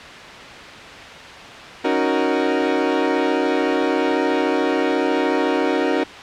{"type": "chord", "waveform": "30% pulse", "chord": "D# minor seventh", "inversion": "third", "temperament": "equal", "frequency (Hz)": [277.2, 311.1, 370, 466.2], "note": ["C#4", "D#4", "F#4", "A#4"], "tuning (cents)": [0, 0, 0, 0], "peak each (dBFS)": -20, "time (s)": [1.84, 6.04], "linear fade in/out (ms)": 10, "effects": ["white hiss -35 dBFS RMS until 6.22 s", "low-pass 3000 Hz 12 dB/octave"]}